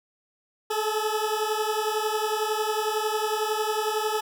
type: beating tone pair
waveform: 20% pulse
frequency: 425.6 / 436.6 Hz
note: G#4 / A4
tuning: +42 / -13 cents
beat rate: 11 Hz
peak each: -22 / -23 dBFS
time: 0.7-4.21 s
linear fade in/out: 10 ms
effects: none